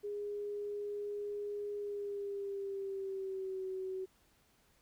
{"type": "tone with pitch glide", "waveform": "sine", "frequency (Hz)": [411.2, 377.1], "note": ["G#4", "F#4"], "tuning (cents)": [-17, 33], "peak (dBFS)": -37, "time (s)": [0.03, 4.06], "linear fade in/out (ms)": 20, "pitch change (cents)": -150, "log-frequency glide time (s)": [1.76, 3.66], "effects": ["pink hiss -70 dBFS RMS until 4.81 s"]}